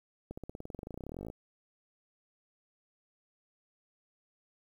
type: accelerating click train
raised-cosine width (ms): 2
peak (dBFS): -28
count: 29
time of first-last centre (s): 0.31-1.301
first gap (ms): 65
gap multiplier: 0.95
effects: 10-bit